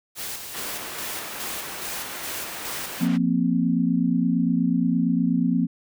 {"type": "noise with tremolo", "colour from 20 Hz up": "white", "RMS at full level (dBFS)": -32, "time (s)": [0.15, 3.08], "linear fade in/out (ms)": 50, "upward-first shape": "square", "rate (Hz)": 2.4, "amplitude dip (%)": 40}
{"type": "band-pass noise", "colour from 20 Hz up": "white", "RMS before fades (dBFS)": -38, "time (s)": [0.53, 3.18], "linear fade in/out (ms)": 20, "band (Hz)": [200, 2400], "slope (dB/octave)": 12}
{"type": "chord", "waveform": "sine", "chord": "F suspended fourth", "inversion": "none", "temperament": "equal", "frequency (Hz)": [174.61, 233.1, 261.6], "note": ["F3", "Bb3", "C4"], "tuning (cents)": [0, 0, 0], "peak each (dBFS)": -23, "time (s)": [3, 5.67], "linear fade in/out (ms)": 20}
{"effects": []}